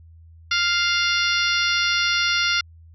harmonic tone with a mistuned harmonic, 698.5 Hz, F5, in tune, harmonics 2 / 3 / 4 / 5 / 6 / 7 / 8, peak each -23 / -25 / -26 / -27 / -28 / -28 / -29 dBFS, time 0.51-2.61 s, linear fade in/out 5 ms, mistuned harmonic 6, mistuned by +41 cents, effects added 82 Hz sine -44 dBFS peak until 2.94 s

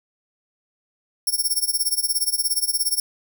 5% pulse tone with tremolo, 5470 Hz, F8, 37 cents flat, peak -11 dBFS, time 1.27-3 s, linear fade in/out 2 ms, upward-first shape sine, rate 17 Hz, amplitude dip 90%, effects none

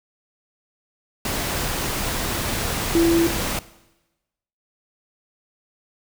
sine tone in noise, 334.8 Hz, E4, 27 cents sharp, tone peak -14 dBFS, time 2.95-3.27 s, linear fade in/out 2 ms, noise pink, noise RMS -25 dBFS, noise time 1.25-3.59 s, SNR +8 dB, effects noise-tail reverb RT60 1.0 s tail -18 dB re dry

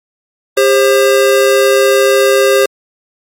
square tone pair together, 400 / 533.9 Hz, G4 / C5, +35 / +35 cents, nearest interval perfect fourth, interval 500 cents, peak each -10 dBFS, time 0.57-2.66 s, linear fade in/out 5 ms, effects MP3 64 kbps

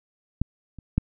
clicks, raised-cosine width 5 ms, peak -10 / -28 / -8 dBFS, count 3, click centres 0.416 / 0.787 / 0.98 s, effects none

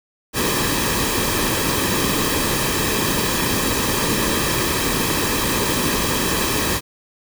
pink noise with comb filter, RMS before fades -20 dBFS, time 0.33-6.81 s, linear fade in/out 50 ms, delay 1.4 ms, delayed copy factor -0.6, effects none

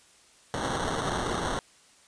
violet noise with sample-and-hold, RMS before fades -30 dBFS, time 0.54-1.59 s, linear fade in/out 0 ms, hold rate 2450 Hz, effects white hiss -58 dBFS RMS until 2.07 s + resampled to 22050 Hz

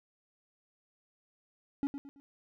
triangle tone with echo, 280 Hz, C#4, 18 cents sharp, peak -26 dBFS, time 1.83-1.87 s, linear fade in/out 0 ms, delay 110 ms, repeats 3, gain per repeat -9 dB, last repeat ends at 2.2 s, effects none

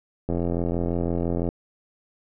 click train, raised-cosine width 2 ms, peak -13 dBFS, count 104, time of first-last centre 0.29-1.489 s, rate 85.9 Hz, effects none

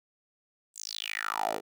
10% pulse tone with high-pass filter sweep, 53.5 Hz, A1, 48 cents flat, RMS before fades -34 dBFS, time 0.74-1.61 s, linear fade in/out 50 ms, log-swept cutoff 8100 to 430 Hz, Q 6.3, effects none

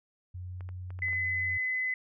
sine tone with pitch glide, 90.4 to 91.03 Hz, F#2 to F#2, -40 to -28 cents, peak -37 dBFS, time 0.34-1.58 s, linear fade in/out 10 ms, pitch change +12 cents, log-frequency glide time 0.49-0.56 s
clicks, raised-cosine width 0.5 ms, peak -35 dBFS, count 6, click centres 0.608 / 0.69 / 0.905 / 0.99 / 1.084 / 1.131 s
sine tone, 2023 Hz, B6, 41 cents sharp, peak -28 dBFS, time 1.02-1.94 s, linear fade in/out 2 ms
effects none

